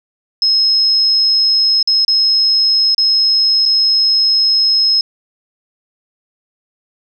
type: tone with dropouts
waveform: sine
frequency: 5160 Hz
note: E8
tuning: 38 cents flat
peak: -9 dBFS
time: 0.42-5.01 s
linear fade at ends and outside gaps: 2 ms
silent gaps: 1.828-1.874 / 2.049-2.08 / 2.947-2.98 / 3.655-3.659 s
effects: none